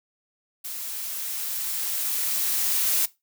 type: noise with level ramp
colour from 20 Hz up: blue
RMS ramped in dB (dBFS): -34 to -22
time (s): 0.64-3.06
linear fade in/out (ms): 10
effects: noise-tail reverb RT60 0.2 s tail -18 dB re dry